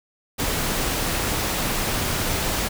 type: noise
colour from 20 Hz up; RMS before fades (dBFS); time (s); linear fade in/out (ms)
pink; -24; 0.38-2.69; 20
effects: none